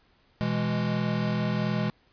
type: chord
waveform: square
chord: E major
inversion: second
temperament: equal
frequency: 123.47 / 164.81 / 207.7 Hz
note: B2 / E3 / G#3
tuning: 0 / 0 / 0 cents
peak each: -31 / -31 / -29 dBFS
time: 0.41-1.9 s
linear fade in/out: 0 ms
effects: pink hiss -64 dBFS RMS until 2.12 s + resampled to 11025 Hz